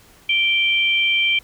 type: tone pair together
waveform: sine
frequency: 2349 / 3138 Hz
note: D7 / G7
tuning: 0 / +1 cents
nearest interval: perfect fourth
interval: 501 cents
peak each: -17 / -19 dBFS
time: 0.29-1.39 s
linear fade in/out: 5 ms
effects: pink hiss -50 dBFS RMS until 1.43 s